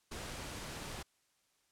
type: noise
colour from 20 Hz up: pink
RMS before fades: -44 dBFS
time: 0.11-1.03 s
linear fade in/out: 10 ms
effects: white hiss -75 dBFS RMS until 1.71 s + low-pass 10000 Hz 12 dB/octave